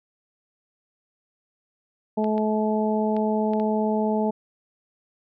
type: harmonic tone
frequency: 215.3 Hz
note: A3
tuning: 37 cents flat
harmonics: 1 / 2 / 3 / 4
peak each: -23 / -26 / -28 / -29 dBFS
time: 2.17-4.31 s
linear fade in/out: 10 ms
type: clicks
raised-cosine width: 0.3 ms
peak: -25 dBFS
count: 5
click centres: 2.243 / 2.38 / 3.166 / 3.535 / 3.599 s
effects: none